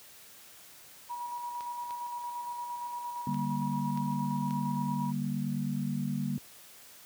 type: tone with tremolo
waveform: sine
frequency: 963 Hz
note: B5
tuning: 44 cents flat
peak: -34 dBFS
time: 1.09-5.12 s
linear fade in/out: 20 ms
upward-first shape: square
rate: 8.7 Hz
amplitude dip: 30%
type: clicks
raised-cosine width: 0.2 ms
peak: -29 dBFS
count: 5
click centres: 1.608 / 1.908 / 3.344 / 3.975 / 4.508 s
type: chord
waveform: sine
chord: G minor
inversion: second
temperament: equal with one note detuned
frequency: 146.83 / 196 / 235.5 Hz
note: D3 / G3 / Bb3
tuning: 0 / 0 / +18 cents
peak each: -34 dBFS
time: 3.27-6.38 s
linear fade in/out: 2 ms
effects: white hiss -53 dBFS RMS until 7.05 s + high-pass 60 Hz 12 dB/octave